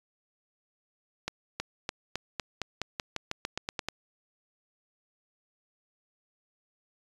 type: accelerating click train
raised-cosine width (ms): 0.2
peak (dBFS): -14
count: 15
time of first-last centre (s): 1.28-3.886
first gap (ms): 320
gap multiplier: 0.91
effects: resampled to 24000 Hz